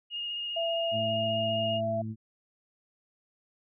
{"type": "tone with vibrato", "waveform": "sine", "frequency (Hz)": 2848, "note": "F7", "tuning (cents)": 33, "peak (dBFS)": -32, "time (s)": [0.1, 1.81], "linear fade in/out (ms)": 50, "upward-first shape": "sine", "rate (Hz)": 15, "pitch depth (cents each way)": 15}
{"type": "tone", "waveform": "sine", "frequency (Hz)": 668, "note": "E5", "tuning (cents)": 23, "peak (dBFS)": -28, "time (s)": [0.56, 2.02], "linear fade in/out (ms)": 10}
{"type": "harmonic tone", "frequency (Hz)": 110, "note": "A2", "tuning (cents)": 0, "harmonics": [1, 2, 3], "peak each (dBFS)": [-35, -36, -48], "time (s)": [0.91, 2.16], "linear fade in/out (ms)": 50}
{"effects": []}